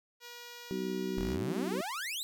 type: tone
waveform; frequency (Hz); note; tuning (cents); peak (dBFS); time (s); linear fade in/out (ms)
5% pulse; 480; B4; -49; -34; 0.2-1.38; 50
type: harmonic tone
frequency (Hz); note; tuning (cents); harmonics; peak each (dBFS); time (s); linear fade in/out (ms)
63.1; B1; +38; 3 / 4 / 5 / 6; -37 / -40 / -41 / -36; 0.71-1.81; 0
type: exponential sweep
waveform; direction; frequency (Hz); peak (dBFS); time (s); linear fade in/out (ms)
sawtooth; up; 35.43 to 4122; -32; 1.17-2.23; 0
effects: none